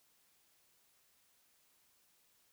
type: silence
effects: white hiss -72 dBFS RMS until 2.52 s